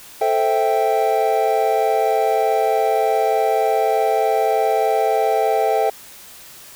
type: chord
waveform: triangle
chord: A minor seventh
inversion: none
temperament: equal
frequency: 440 / 523.3 / 659.3 / 784 Hz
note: A4 / C5 / E5 / G5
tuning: 0 / 0 / 0 / 0 cents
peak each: -18 / -22 / -19 / -17 dBFS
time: 0.21-5.9 s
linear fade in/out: 5 ms
effects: white hiss -41 dBFS RMS until 6.75 s